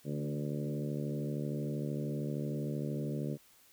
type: harmonic tone with a mistuned harmonic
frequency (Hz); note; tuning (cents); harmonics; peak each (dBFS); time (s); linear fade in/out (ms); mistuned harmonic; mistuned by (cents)
73; D2; -10; 2 / 3 / 4 / 5 / 6 / 7 / 8; -36 / -40 / -42 / -44 / -46 / -47 / -48; 0.04-3.38; 50; 3; +17
effects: white hiss -63 dBFS RMS until 3.72 s